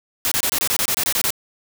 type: noise bursts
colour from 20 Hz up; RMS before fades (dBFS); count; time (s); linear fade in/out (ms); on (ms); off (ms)
white; -20; 12; 0.25-1.305; 0; 65; 25
effects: none